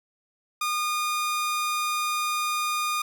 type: tone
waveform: sawtooth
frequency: 1220 Hz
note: D#6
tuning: 34 cents flat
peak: -21 dBFS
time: 0.61-3.02 s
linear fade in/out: 5 ms
effects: none